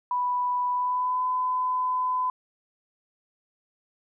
sine tone with pitch glide, 987.8 to 1009.7 Hz, B5 to B5, 0 to +38 cents, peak -23 dBFS, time 0.11-2.3 s, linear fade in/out 2 ms, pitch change +38 cents, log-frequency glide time 0.71-1.24 s, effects none

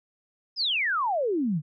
sine exponential sweep, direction down, 5274 to 138.59 Hz, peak -23 dBFS, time 0.56-1.62 s, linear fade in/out 50 ms, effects none

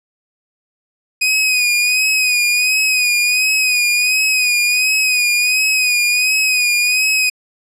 sawtooth tone with vibrato, 2490 Hz, D#7, 1 cent sharp, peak -9 dBFS, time 1.21-7.3 s, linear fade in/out 10 ms, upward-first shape sine, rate 1.4 Hz, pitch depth 48 cents each way, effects low-pass 12000 Hz 12 dB/octave

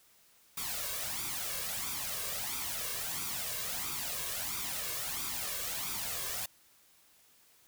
white noise with flanger, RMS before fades -37 dBFS, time 0.57-6.46 s, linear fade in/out 5 ms, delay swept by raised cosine 0.84 to 1.84 ms, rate 1.5 Hz, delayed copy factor +0.65, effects white hiss -64 dBFS RMS until 7.67 s

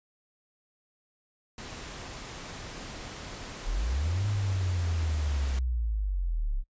pink noise, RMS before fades -41 dBFS, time 1.58-5.59 s, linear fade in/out 2 ms
sine linear two-way sweep, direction up then down, 31.75 to 103.83 to 31.75 Hz, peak -26 dBFS, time 3.64-6.64 s, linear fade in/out 50 ms, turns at 4.27 s
effects noise-tail reverb RT60 0.1 s tail -23 dB re dry + resampled to 16000 Hz

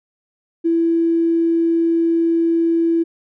triangle tone with tanh clipping, 332.8 Hz, E4, 17 cents sharp, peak -13 dBFS, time 0.64-3.04 s, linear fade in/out 20 ms, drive 3 dB, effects none

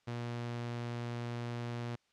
sawtooth tone, 119.3 Hz, A#2, 41 cents sharp, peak -33 dBFS, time 0.07-1.96 s, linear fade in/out 10 ms, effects white hiss -74 dBFS RMS until 2.12 s + low-pass 5000 Hz 12 dB/octave

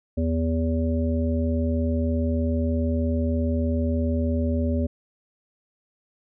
harmonic tone, 81.6 Hz, E2, 17 cents flat, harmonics 1 / 3 / 5 / 7, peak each -23 / -25 / -34 / -31 dBFS, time 0.17-4.87 s, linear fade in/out 10 ms, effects none

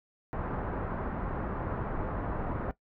pink low-pass noise, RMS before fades -34 dBFS, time 0.33-2.71 s, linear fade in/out 0 ms, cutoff 1400 Hz, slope 24 dB/octave, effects noise-tail reverb RT60 0.1 s tail -17 dB re dry

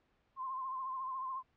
sine tone with vibrato, 1048 Hz, C6, 2 cents sharp, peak -37 dBFS, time 0.36-1.43 s, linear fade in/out 50 ms, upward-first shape triangle, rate 14 Hz, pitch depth 61 cents each way, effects pink hiss -75 dBFS RMS until 1.56 s + low-pass 3000 Hz 12 dB/octave

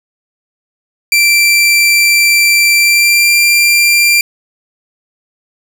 sawtooth tone with pitch glide, 2349 to 2374 Hz, D7 to D7, 0 to +18 cents, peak -3 dBFS, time 1.12-4.21 s, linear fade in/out 2 ms, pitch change +18 cents, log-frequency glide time 2.75-3.33 s, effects none

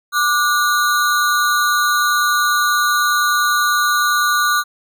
square ring-modulated tone, 1318.5 Hz, E6, in tune, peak -11 dBFS, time 0.12-4.64 s, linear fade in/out 50 ms, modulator 135 Hz, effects none

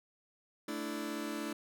sawtooth chord, A suspended fourth, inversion none, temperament just, 220 / 293.3 / 330 Hz, A3 / D4 / E4, 0 / -2 / +2 cents, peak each -38 / -36 / -37 dBFS, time 0.68-1.53 s, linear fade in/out 5 ms, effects none

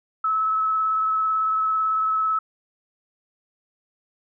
sine tone with vibrato, 1297 Hz, E6, 28 cents flat, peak -19 dBFS, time 0.24-2.39 s, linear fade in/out 5 ms, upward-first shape sine, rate 18 Hz, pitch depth 14 cents each way, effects none

